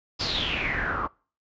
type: noise with low-pass filter sweep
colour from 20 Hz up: pink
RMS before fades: -28 dBFS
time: 0.19-1.08 s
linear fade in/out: 20 ms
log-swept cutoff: 4900 to 1100 Hz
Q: 8
effects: noise-tail reverb RT60 0.4 s tail -25 dB re dry + resampled to 16000 Hz